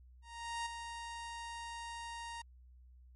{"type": "tone with ADSR envelope", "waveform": "sawtooth", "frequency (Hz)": 932.3, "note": "A#5", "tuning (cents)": 0, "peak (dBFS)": -32, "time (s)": [0.22, 2.42], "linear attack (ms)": 440, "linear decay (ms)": 9, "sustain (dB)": -7, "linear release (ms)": 7, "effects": ["added 62 Hz sine -56 dBFS peak until 3.15 s", "MP3 48 kbps"]}